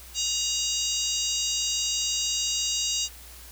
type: harmonic tone with a mistuned harmonic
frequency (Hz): 946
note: A#5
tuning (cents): +25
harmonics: 3 / 4 / 5 / 6 / 7 / 8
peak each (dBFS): -32 / -32 / -32 / -32 / -32 / -32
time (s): 0.14-3.09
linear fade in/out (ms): 50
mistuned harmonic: 6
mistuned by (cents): +59
effects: added 60 Hz sine -47 dBFS peak until 3.51 s + white hiss -47 dBFS RMS until 3.51 s

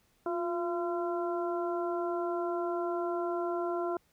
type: harmonic tone with a mistuned harmonic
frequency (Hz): 341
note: F4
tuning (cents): -41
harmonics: 1 / 2 / 3 / 4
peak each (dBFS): -32 / -35 / -40 / -41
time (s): 0.26-3.97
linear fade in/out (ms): 2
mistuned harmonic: 1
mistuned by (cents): +54
effects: pink hiss -70 dBFS RMS until 4.12 s

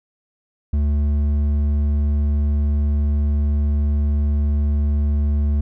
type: tone with hard clipping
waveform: sine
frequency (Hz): 73.1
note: D2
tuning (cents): -7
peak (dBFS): -17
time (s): 0.73-5.61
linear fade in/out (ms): 5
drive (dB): 6
effects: none

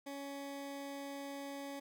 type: tone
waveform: 20% pulse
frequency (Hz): 279.5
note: C#4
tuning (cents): +14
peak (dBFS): -38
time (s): 0.06-1.8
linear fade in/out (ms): 10
effects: none

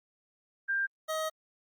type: tone pair in turn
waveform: sine / 25% pulse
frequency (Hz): 1590 / 631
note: G6 / D#5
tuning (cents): +24 / +24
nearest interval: octave + major third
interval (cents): 1600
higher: first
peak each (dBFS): -27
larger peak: neither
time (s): 0.68-0.87 / 1.08-1.3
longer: second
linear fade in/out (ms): 20
effects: Opus 32 kbps

